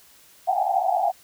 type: band-pass noise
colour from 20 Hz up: pink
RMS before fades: -22 dBFS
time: 0.47-1.12 s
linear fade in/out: 20 ms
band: 700 to 800 Hz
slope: 96 dB/octave
effects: white hiss -53 dBFS RMS until 1.23 s